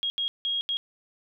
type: tone bursts at uneven times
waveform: sine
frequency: 3275 Hz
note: G#7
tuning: 25 cents flat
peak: -25 dBFS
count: 4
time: 0.03-0.1 / 0.18-0.28 / 0.45-0.61 / 0.69-0.77 s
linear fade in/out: 0 ms
effects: none